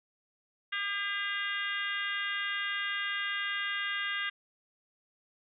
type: harmonic tone with a mistuned harmonic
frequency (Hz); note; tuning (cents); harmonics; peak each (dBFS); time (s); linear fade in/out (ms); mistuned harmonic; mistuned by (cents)
402.8; G4; +47; 3 / 4 / 5 / 6 / 7 / 8 / 9; -41 / -35 / -36 / -47 / -39 / -42 / -45; 0.72-4.3; 10; 8; +30
effects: none